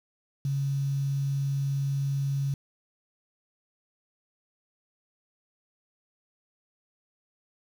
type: tone with quantisation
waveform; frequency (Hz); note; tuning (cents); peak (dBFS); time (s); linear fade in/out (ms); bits
sine; 138.59; C#3; 0; -25; 0.45-2.54; 2; 8
effects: none